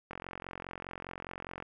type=click train; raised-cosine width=0.5 ms; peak=-25 dBFS; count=69; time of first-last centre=0.11-1.624 s; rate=44.9 Hz; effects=none